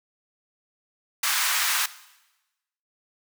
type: high-pass noise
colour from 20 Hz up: pink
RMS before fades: -24 dBFS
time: 1.23-1.86 s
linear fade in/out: 5 ms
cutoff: 1100 Hz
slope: 24 dB/octave
effects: noise-tail reverb RT60 1.0 s tail -17 dB re dry